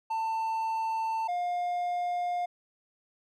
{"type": "tone pair in turn", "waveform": "triangle", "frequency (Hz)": [893, 708.8], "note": ["A5", "F5"], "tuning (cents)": [25, 25], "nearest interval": "major third", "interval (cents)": 400, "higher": "first", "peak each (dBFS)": -26, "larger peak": "neither", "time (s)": [[0.1, 1.28], [1.28, 2.46]], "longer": "neither", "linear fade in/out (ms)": 10, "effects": []}